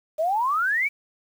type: exponential sweep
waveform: sine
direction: up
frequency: 604 to 2354 Hz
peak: -20 dBFS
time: 0.18-0.89 s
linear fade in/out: 20 ms
effects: 8-bit